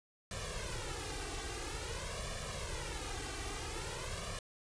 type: noise with flanger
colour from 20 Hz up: pink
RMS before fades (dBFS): -41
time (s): 0.31-4.39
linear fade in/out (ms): 2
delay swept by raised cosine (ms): 1.7 to 2.59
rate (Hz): 0.49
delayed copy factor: +0.9
effects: resampled to 22050 Hz